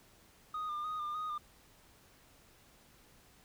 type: tone with vibrato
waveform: sine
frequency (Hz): 1223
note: D#6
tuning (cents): -30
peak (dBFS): -33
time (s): 0.54-1.38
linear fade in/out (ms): 5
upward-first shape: square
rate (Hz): 3.3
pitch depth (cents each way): 30
effects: tanh soft clip ceiling -35 dBFS + pink hiss -63 dBFS RMS until 3.44 s